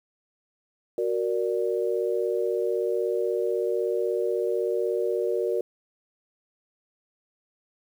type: chord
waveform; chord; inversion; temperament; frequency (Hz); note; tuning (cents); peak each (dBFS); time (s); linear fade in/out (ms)
sine; Gb augmented; none; equal; 370 / 466.2 / 587.3; Gb4 / Bb4 / D5; 0 / 0 / 0; -27 / -26 / -31; 0.98-5.61; 2
effects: 9-bit